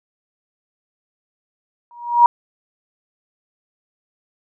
sine tone with exponential growth, 953 Hz, A#5, 38 cents sharp, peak -3 dBFS, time 1.91-2.26 s, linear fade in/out 1 ms, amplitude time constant 74 ms, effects none

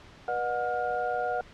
sine tone cluster, 486.4 / 606 / 729 / 1415 Hz, B4 / D#5 / F#5 / F6, -26 / -46 / -26 / +22 cents, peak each -33 / -35 / -29 / -36 dBFS, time 0.28-1.41 s, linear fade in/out 2 ms, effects pink hiss -51 dBFS RMS until 1.53 s + low-pass 4000 Hz 12 dB/octave

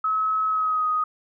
sine tone with pitch glide, 1286 to 1249.4 Hz, E6 to D#6, -43 to +7 cents, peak -20 dBFS, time 0.04-1.04 s, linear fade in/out 5 ms, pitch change -50 cents, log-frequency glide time 0.48-0.87 s, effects none

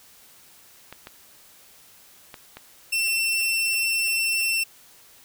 clicks, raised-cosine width 0.3 ms, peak -22 dBFS, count 4, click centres 0.926 / 1.071 / 2.342 / 2.57 s
sawtooth tone, 2697 Hz, E7, 39 cents sharp, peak -18 dBFS, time 2.92-4.64 s, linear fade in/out 10 ms
effects white hiss -52 dBFS RMS until 5.24 s

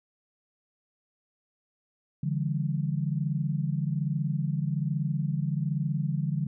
sine tone cluster, 144.3 / 165.5 / 200.2 Hz, D3 / E3 / G3, -30 / +7 / +37 cents, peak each -28 / -30 / -35 dBFS, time 2.23-6.47 s, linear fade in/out 5 ms, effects none

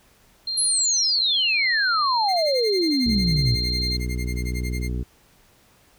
sine tone, 4186 Hz, C8, in tune, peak -24 dBFS, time 0.47-3.97 s, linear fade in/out 5 ms
sine exponential sweep, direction down, 11150 to 110 Hz, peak -19 dBFS, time 0.57-3.56 s, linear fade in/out 10 ms
sawtooth tone with tremolo, 2111 Hz, C7, 15 cents sharp, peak -28 dBFS, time 2.28-4.9 s, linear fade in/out 10 ms, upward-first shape sine, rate 11 Hz, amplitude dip 100%
harmonic tone, 61.2 Hz, B1, 15 cents flat, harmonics 1 / 2 / 3 / 4 / 5 / 6 / 7, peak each -25 / -31 / -35 / -37 / -39 / -41 / -42 dBFS, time 3.05-5.04 s, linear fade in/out 20 ms
effects pink hiss -57 dBFS RMS until 5.98 s

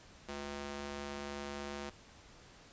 square tone with high-pass filter, 71.2 Hz, C#2, 47 cents sharp, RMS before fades -43 dBFS, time 0.28-1.9 s, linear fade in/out 10 ms, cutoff 240 Hz, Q 0.54, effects pink hiss -58 dBFS RMS until 2.72 s + resampled to 16000 Hz

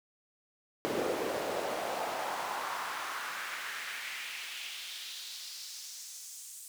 brown noise with high-pass filter sweep, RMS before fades -38 dBFS, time 0.85-6.68 s, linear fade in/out 0 ms, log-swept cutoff 370 to 8400 Hz, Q 2.1, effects none

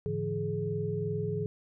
sine tone cluster, 106 / 146.1 / 168.9 / 421.4 Hz, G#2 / D3 / E3 / G#4, +36 / -9 / +42 / +25 cents, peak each -36 / -36 / -36 / -33 dBFS, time 0.06-1.46 s, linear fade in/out 0 ms, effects none

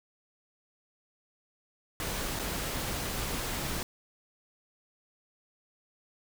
pink noise with dropouts, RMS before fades -34 dBFS, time 2-3.83 s, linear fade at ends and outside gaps 1 ms, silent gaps 2.391-2.395 s, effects none

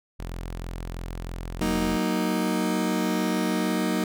sawtooth tone, 43.09 Hz, F1, 22 cents flat, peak -28 dBFS, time 0.19-1.97 s, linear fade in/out 10 ms
35% pulse chord, D# minor, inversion first, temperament just, 186.68 / 233.3 / 311.1 Hz, F#3 / A#3 / D#4, +16 / +2 / 0 cents, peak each -26 dBFS, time 1.61-4.04 s, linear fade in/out 2 ms
effects none

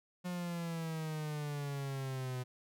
45% pulse exponential sweep, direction down, 180.1 to 125.4 Hz, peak -37 dBFS, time 0.24-2.44 s, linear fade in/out 20 ms, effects none

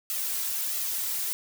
blue noise with flanger, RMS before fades -30 dBFS, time 0.1-1.33 s, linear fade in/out 0 ms, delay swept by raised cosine 1.5 to 3 ms, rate 1.5 Hz, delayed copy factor +0.6, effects none

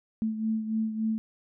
sine beating tone pair, 219.6 / 223.1 Hz, A3 / A3, -3 / +24 cents, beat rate 3.5 Hz, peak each -27 / -34 dBFS, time 0.22-1.18 s, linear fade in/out 0 ms, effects none

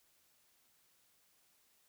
silence, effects white hiss -72 dBFS RMS until 1.88 s

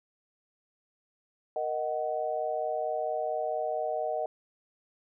sine chord, D# minor, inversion second, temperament just, 466.7 / 622.3 / 746.7 Hz, A#4 / D#5 / F#5, +2 / 0 / +16 cents, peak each -36 / -31 / -33 dBFS, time 1.56-4.26 s, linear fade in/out 2 ms, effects none

